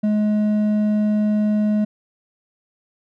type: tone with hard clipping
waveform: sine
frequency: 211 Hz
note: G#3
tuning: 28 cents sharp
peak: -17 dBFS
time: 0.03-1.85 s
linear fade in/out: 10 ms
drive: 5 dB
effects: none